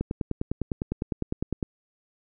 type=click train; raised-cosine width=3 ms; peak=-14 dBFS; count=17; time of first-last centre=0.01-1.628 s; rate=9.89 Hz; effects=none